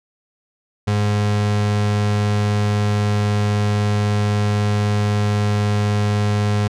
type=tone; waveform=35% pulse; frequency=103.83 Hz; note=G#2; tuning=in tune; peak=-14 dBFS; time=0.87-6.68 s; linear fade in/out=10 ms; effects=low-pass 7000 Hz 12 dB/octave